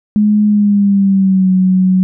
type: tone with pitch glide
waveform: sine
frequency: 210 to 186.01 Hz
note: G#3 to F#3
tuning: +19 to +9 cents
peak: -7 dBFS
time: 0.16-2.03 s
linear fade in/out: 0 ms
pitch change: -210 cents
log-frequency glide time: 0.46-1.51 s
effects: none